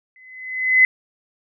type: tone with exponential growth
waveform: sine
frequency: 2030 Hz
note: B6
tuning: 47 cents sharp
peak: -7 dBFS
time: 0.16-0.85 s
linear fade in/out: 1 ms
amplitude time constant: 150 ms
effects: none